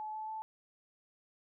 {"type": "tone with pitch steps", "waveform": "sine", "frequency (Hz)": [860, 867.5, 875], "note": ["A5", "A5", "A5"], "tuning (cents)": [-40, -25, -10], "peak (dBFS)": -38, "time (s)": [0, 0.42], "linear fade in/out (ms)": 0, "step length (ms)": 140, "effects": []}